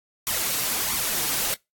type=noise with flanger; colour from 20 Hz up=white; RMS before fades=-25 dBFS; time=0.27-1.54 s; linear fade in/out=0 ms; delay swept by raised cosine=0.86 to 6.76 ms; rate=1.5 Hz; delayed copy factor=+0.7; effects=noise-tail reverb RT60 0.2 s tail -24 dB re dry + AAC 64 kbps